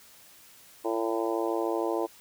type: harmonic tone with a mistuned harmonic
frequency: 113.2 Hz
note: A2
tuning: 50 cents sharp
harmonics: 3 / 4 / 5 / 6 / 7 / 8 / 9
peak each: -30 / -32 / -34 / -36 / -37 / -38 / -39 dBFS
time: 0.84-2.07 s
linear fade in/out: 20 ms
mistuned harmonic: 9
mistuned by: -19 cents
effects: white hiss -54 dBFS RMS until 2.2 s